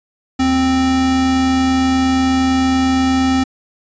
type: tone pair together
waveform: square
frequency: 77.81 / 262.1 Hz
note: D#2 / C4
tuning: +1 / +3 cents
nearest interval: octave + major sixth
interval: 2102 cents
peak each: -25 / -13 dBFS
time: 0.39-3.44 s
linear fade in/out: 10 ms
effects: resampled to 16000 Hz